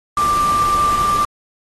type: tone in noise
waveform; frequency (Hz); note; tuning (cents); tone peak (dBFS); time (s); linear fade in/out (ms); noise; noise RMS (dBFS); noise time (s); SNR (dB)
sine; 1182; D6; +11; -13; 0.17-1.25; 2; pink; -27; 0.17-1.25; +11
effects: AAC 32 kbps